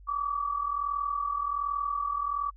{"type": "tone pair together", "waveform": "sine", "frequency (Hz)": [1143, 1184.3], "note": ["D6", "D6"], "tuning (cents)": [-47, 14], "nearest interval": "minor second", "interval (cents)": 61, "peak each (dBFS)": [-29, -33], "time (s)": [0.07, 2.51], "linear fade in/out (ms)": 20, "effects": ["added 48 Hz sine -48 dBFS peak until 2.56 s"]}